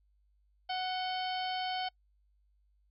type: harmonic tone with a mistuned harmonic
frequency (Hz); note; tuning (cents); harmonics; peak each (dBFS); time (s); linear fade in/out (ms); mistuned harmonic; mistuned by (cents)
740; F#5; 0; 1 / 2 / 3 / 4 / 5 / 6 / 7; -34 / -44 / -45 / -40 / -52 / -44 / -51; 0.69-1.89; 10; 4; +64
effects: noise-tail reverb RT60 0.1 s tail -26 dB re dry + added 50 Hz sine -67 dBFS peak until 2.9 s